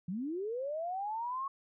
sine linear sweep, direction up, 164.81 to 1108.7 Hz, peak -34 dBFS, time 0.08-1.48 s, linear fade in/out 5 ms, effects none

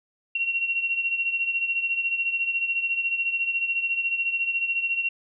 sine beating tone pair, 2736 / 2750 Hz, F7 / F7, -36 / -27 cents, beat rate 14 Hz, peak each -24 / -30 dBFS, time 0.35-5.09 s, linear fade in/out 5 ms, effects none

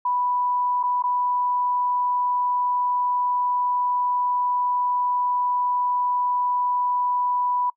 sine tone with dropouts, 987 Hz, B5, 1 cent flat, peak -20 dBFS, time 0.05-7.7 s, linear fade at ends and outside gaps 5 ms, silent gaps 0.83-0.835 / 1.024-1.037 s, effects noise-tail reverb RT60 0.1 s tail -23 dB re dry

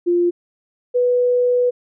sine tone pair in turn, 349.2 / 492.6 Hz, F4 / B4, 0 / -5 cents, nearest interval tritone, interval 595 cents, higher second, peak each -13 dBFS, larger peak neither, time 0.06-0.31 / 0.94-1.71 s, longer second, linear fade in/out 20 ms, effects none

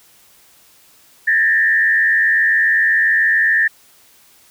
sine tone with frequency modulation, 1787 Hz, A6, 26 cents sharp, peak -11 dBFS, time 1.27-3.68 s, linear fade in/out 10 ms, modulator 87.3 Hz, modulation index 0.99, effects white hiss -50 dBFS RMS until 4.5 s

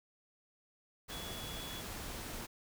sine tone in noise, 3386 Hz, G#7, 33 cents sharp, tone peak -47 dBFS, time 1.1-1.82 s, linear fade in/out 20 ms, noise pink, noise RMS -44 dBFS, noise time 1.08-2.47 s, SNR -6 dB, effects none

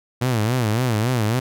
sawtooth tone with vibrato, 116.54 Hz, A#2, in tune, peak -14 dBFS, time 0.21-1.4 s, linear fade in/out 10 ms, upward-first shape sine, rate 3.6 Hz, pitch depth 180 cents each way, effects none

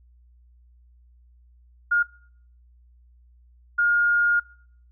sine tone bursts at uneven times, 1421 Hz, F6, 30 cents sharp, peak -17 dBFS, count 2, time 1.91-2.03 / 3.78-4.4 s, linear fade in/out 10 ms, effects noise-tail reverb RT60 0.6 s tail -24 dB re dry + added 60 Hz sine -52 dBFS peak until 4.91 s

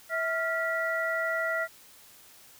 sine tone cluster, 653 / 1390 / 1948 Hz, E5 / F6 / B6, -17 / -9 / -24 cents, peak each -31 dBFS, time 0.09-1.68 s, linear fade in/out 50 ms, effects white hiss -54 dBFS RMS until 2.59 s

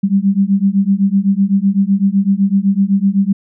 sine beating tone pair, 192.9 / 200.8 Hz, G3 / G3, -28 / +42 cents, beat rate 7.9 Hz, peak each -13 dBFS, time 0.03-3.33 s, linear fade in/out 10 ms, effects none

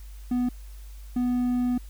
triangle tone bursts at uneven times, 246.9 Hz, B3, in tune, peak -20 dBFS, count 2, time 0.31-0.49 / 1.16-1.78 s, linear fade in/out 5 ms, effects added 50 Hz sine -39 dBFS peak until 1.89 s + white hiss -56 dBFS RMS until 1.89 s

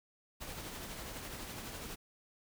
pink noise with tremolo, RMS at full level -43 dBFS, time 0.4-1.96 s, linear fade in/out 20 ms, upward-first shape triangle, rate 12 Hz, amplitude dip 40%, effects none

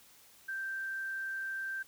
sine tone, 1568 Hz, G6, in tune, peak -35 dBFS, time 0.48-1.83 s, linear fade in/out 10 ms, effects white hiss -60 dBFS RMS until 1.87 s

